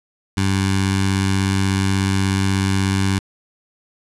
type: tone with notch filter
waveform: 15% pulse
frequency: 96.5 Hz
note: G2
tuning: 27 cents flat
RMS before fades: -18 dBFS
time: 0.37-3.19 s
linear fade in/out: 5 ms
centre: 530 Hz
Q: 0.54
effects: resampled to 24000 Hz + 7-bit